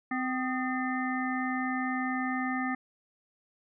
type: harmonic tone with a mistuned harmonic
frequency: 257.3 Hz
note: C4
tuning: 29 cents flat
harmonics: 1 / 3 / 5 / 7 / 8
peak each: -31 / -36 / -37 / -36 / -40 dBFS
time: 0.11-2.75 s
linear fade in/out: 5 ms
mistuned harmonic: 5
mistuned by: -70 cents
effects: none